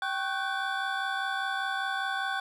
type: tone cluster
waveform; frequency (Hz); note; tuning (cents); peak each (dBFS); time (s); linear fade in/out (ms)
triangle; 777 / 1104 / 1497 / 1562 / 3466; G5 / C#6 / F#6 / G6 / A7; -16 / -7 / +20 / -7 / -27; -32 / -36 / -31 / -35 / -38; 0.02-2.4; 2
effects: none